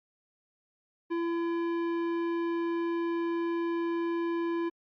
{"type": "tone with tanh clipping", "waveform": "sine", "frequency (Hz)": 337.7, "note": "E4", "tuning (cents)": 42, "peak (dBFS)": -30, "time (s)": [1.1, 4.7], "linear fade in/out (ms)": 20, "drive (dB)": 14, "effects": ["Opus 48 kbps"]}